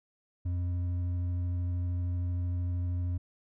sine tone with hard clipping, 88.7 Hz, F2, 27 cents sharp, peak -30 dBFS, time 0.45-3.18 s, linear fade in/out 10 ms, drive 4 dB, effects none

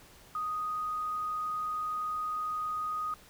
sine tone with quantisation, 1244.5 Hz, D#6, in tune, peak -31 dBFS, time 0.35-3.14 s, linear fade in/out 2 ms, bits 10, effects pink hiss -56 dBFS RMS until 3.29 s

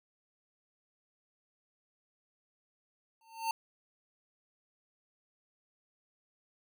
square tone with exponential growth, 900 Hz, A5, 39 cents sharp, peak -28 dBFS, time 3.21-3.51 s, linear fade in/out 2 ms, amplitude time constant 64 ms, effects none

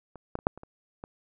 clicks, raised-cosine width 1 ms, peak -30 / -16 / -28 / -8 / -30 / -30 / -25 dBFS, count 7, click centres 0.157 / 0.354 / 0.389 / 0.469 / 0.576 / 0.634 / 1.039 s, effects none

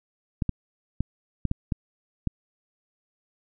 clicks, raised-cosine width 5 ms, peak -12 dBFS, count 7, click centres 0.422 / 0.493 / 1.006 / 1.453 / 1.514 / 1.722 / 2.273 s, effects none

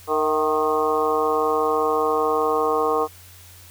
harmonic tone with a mistuned harmonic, 154.2 Hz, D#3, 15 cents flat, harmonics 2 / 3 / 4 / 5 / 6 / 7 / 8, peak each -31 / -21 / -30 / -26 / -32 / -24 / -28 dBFS, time 0.07-3.08 s, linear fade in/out 50 ms, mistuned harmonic 4, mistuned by +68 cents, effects added 89 Hz sine -47 dBFS peak until 3.7 s + white hiss -47 dBFS RMS until 3.7 s

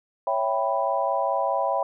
sine chord, C# half-diminished seventh, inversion none, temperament equal, 554.4 / 659.3 / 784 / 987.8 Hz, C#5 / E5 / G5 / B5, 0 / 0 / 0 / 0 cents, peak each -27 dBFS, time 0.27-1.83 s, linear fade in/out 2 ms, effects none

